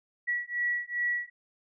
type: beating tone pair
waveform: sine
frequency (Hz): 1933 / 1935.5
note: B6 / B6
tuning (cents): -38 / -35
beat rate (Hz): 2.5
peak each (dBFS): -31 / -31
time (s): 0.27-1.3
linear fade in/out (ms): 20
effects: none